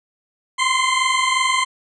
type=tone pair together; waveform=20% pulse; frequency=1029.2 / 1052 Hz; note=C6 / C6; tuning=-29 / +9 cents; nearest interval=unison; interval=38 cents; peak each=-14 dBFS; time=0.58-1.65 s; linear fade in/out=20 ms; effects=resampled to 22050 Hz